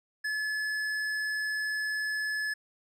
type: tone with tanh clipping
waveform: sine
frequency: 1717 Hz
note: A6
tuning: 43 cents flat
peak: -31 dBFS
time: 0.24-2.54 s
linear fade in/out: 10 ms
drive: 12 dB
effects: none